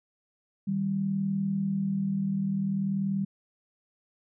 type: tone pair together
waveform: sine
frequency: 155.57 / 196 Hz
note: D#3 / G3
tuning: 0 / 0 cents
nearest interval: major third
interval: 400 cents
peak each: -34 / -26 dBFS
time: 0.67-3.25 s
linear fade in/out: 10 ms
effects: none